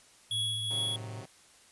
sine tone with vibrato, 110 Hz, A2, in tune, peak -39 dBFS, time 0.3-1.24 s, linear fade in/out 50 ms, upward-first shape sine, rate 15 Hz, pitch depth 46 cents each way
square tone with tremolo, 3352 Hz, G#7, 15 cents sharp, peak -29 dBFS, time 0.31-0.96 s, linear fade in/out 2 ms, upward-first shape triangle, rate 2.5 Hz, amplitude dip 45%
10% pulse chord, C diminished, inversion none, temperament equal with one note detuned, 132.1 / 155.56 / 185 Hz, C3 / Eb3 / Gb3, +17 / 0 / 0 cents, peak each -39 / -43 / -40 dBFS, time 0.7-1.26 s, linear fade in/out 10 ms
effects white hiss -59 dBFS RMS until 1.71 s + resampled to 24000 Hz

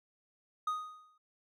triangle tone with exponential decay, 1244.5 Hz, D#6, in tune, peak -27 dBFS, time 0.67-1.18 s, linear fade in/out 5 ms, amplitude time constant 110 ms, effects none

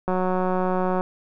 click train, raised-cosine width 1 ms, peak -11 dBFS, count 172, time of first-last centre 0.08-1.009 s, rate 184 Hz, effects none

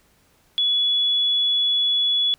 sine tone, 3400 Hz, G#7, 40 cents sharp, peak -17 dBFS, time 0.58-2.34 s, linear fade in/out 0 ms, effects pink hiss -60 dBFS RMS until 2.38 s

